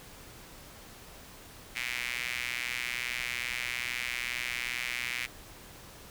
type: tone with high-pass filter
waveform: sawtooth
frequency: 122.4 Hz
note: B2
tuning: 15 cents flat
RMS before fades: -35 dBFS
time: 1.75-5.27 s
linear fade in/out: 20 ms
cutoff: 2200 Hz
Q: 4.1
effects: pink hiss -50 dBFS RMS until 6.1 s